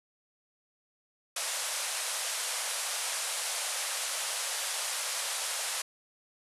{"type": "band-pass noise", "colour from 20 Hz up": "white", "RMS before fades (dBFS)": -34, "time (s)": [1.36, 5.82], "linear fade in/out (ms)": 5, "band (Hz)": [500, 11000], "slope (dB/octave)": 48, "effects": ["resampled to 32000 Hz"]}